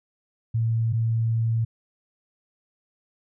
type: tone pair in turn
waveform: sine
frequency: 113.8 / 113.8 Hz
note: A#2 / A#2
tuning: -41 / -41 cents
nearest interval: unison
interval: 0 cents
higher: neither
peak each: -20 dBFS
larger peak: neither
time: 0.54-0.93 / 0.93-1.65 s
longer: second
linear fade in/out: 10 ms
effects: none